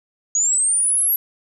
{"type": "linear sweep", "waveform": "sine", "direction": "up", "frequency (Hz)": [6630, 11720], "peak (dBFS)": -15, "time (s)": [0.35, 1.16], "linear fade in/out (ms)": 2, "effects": []}